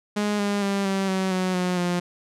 sawtooth tone with pitch steps, 207.7 / 203 / 198.32 / 193.79 / 189.36 / 185.04 / 180.81 / 176.68 Hz, G#3 / G#3 / G3 / G3 / F#3 / F#3 / F#3 / F3, 0 / -39 / +20 / -20 / +40 / 0 / -40 / +20 cents, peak -18 dBFS, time 0.16-2 s, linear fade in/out 10 ms, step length 230 ms, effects low-pass 9000 Hz 12 dB/octave

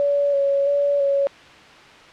sine tone with vibrato, 564 Hz, C#5, 30 cents sharp, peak -16 dBFS, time 0-1.27 s, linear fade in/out 0 ms, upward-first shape square, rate 1.5 Hz, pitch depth 19 cents each way, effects white hiss -44 dBFS RMS until 2.12 s + low-pass 3000 Hz 12 dB/octave

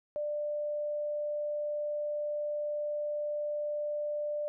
sine tone, 593 Hz, D5, 17 cents sharp, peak -31 dBFS, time 0.16-4.48 s, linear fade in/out 0 ms, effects none

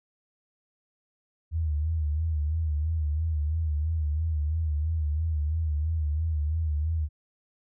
sine tone with vibrato, 77.78 Hz, D#2, in tune, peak -24 dBFS, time 1.51-7.09 s, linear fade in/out 50 ms, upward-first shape sine, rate 3 Hz, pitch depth 91 cents each way, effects none

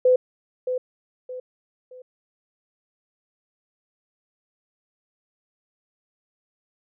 sine tone with echo, 506 Hz, B4, 42 cents sharp, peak -13 dBFS, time 0.05-0.16 s, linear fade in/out 5 ms, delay 620 ms, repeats 3, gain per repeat -9 dB, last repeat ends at 2.02 s, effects none

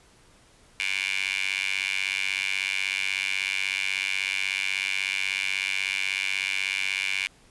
15% pulse tone with high-pass filter, 96.3 Hz, G2, 30 cents flat, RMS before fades -28 dBFS, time 0.8-7.27 s, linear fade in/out 0 ms, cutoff 2400 Hz, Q 6.9, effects pink hiss -57 dBFS RMS until 7.5 s + resampled to 24000 Hz

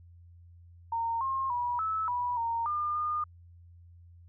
sine tone with pitch steps, 920 / 1069 / 969 / 1303 / 977 / 924 / 1205 / 1217 Hz, A#5 / C6 / B5 / E6 / B5 / A#5 / D6 / D#6, -23 / +37 / -33 / -20 / -19 / -16 / +44 / -39 cents, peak -28 dBFS, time 0.92-3.24 s, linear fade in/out 5 ms, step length 290 ms, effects added 86 Hz sine -51 dBFS peak until 4.28 s

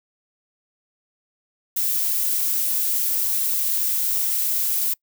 violet noise, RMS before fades -22 dBFS, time 1.76-4.94 s, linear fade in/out 10 ms, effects noise-tail reverb RT60 0.1 s tail -25 dB re dry

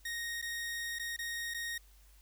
sawtooth tone with dropouts, 1864.7 Hz, A#6, in tune, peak -33 dBFS, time 0.05-1.78 s, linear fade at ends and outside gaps 5 ms, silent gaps 0.416-0.424 / 0.987-0.995 / 1.165-1.188 / 1.539-1.544 s, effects added 50 Hz sine -58 dBFS peak until 2.21 s + white hiss -66 dBFS RMS until 2.21 s

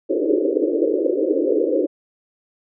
pink band-pass noise, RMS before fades -19 dBFS, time 0.09-1.87 s, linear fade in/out 20 ms, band 290 to 550 Hz, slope 96 dB/octave, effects none

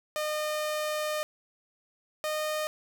sawtooth tone pair in turn, 609 / 613.6 Hz, D#5 / D#5, -37 / -24 cents, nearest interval unison, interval 13 cents, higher second, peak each -25 dBFS, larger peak neither, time 0.16-1.23 / 2.24-2.67 s, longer first, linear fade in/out 0 ms, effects none

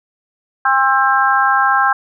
harmonic tone with a mistuned harmonic, 265.9 Hz, C4, 28 cents sharp, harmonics 3 / 4 / 5 / 6, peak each -16 / -16 / -16 / -16 dBFS, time 0.65-1.93 s, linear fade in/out 5 ms, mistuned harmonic 3, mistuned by +16 cents, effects none

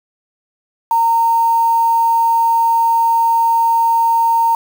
sine tone with quantisation, 920 Hz, A#5, 23 cents flat, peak -10 dBFS, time 0.91-4.55 s, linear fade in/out 2 ms, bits 5, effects none

